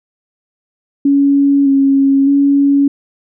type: tone with pitch steps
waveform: sine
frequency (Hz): 280.3 / 274 / 280.7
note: C#4 / C#4 / C#4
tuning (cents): +19 / -20 / +22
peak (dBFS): -7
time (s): 1.05-2.88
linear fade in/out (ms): 5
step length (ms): 610
effects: none